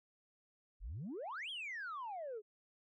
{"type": "exponential two-way sweep", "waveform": "sine", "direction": "up then down", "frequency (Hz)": [38.07, 3358, 402.9], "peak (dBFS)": -40, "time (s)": [0.8, 2.42], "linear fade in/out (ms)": 50, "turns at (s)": 1.5, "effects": ["tanh soft clip ceiling -39 dBFS"]}